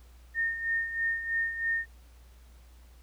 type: tone with tremolo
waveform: sine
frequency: 1830 Hz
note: A#6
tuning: 32 cents flat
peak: -25 dBFS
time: 0.34-1.86 s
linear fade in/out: 50 ms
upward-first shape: sine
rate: 3.1 Hz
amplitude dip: 65%
effects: added 60 Hz sine -51 dBFS peak until 3.02 s + pink hiss -63 dBFS RMS until 3.02 s